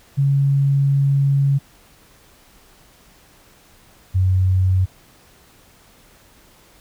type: tone pair in turn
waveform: sine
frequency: 139 / 93.12 Hz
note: C#3 / F#2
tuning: +5 / +12 cents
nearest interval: perfect fifth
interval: 693 cents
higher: first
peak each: -13 dBFS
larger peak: neither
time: 0.17-1.59 / 4.14-4.86 s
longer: first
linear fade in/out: 20 ms
effects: pink hiss -51 dBFS RMS until 6.8 s